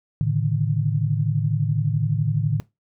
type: tone cluster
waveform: sine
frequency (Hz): 109.9 / 142.2 / 154.2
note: A2 / C#3 / D#3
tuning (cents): -2 / +45 / -15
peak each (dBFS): -23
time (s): 0.21-2.6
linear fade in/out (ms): 0
effects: noise-tail reverb RT60 0.2 s tail -20 dB re dry